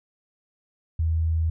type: tone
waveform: sine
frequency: 81 Hz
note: E2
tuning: 30 cents flat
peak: -20 dBFS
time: 0.99-1.5 s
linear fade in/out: 5 ms
effects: none